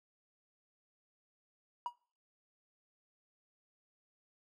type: tone with exponential decay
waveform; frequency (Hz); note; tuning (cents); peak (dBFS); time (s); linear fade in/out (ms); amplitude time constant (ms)
triangle; 962; B5; -46; -28; 1.86-1.94; 1; 17
effects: noise-tail reverb RT60 0.4 s tail -23 dB re dry + tanh soft clip ceiling -27 dBFS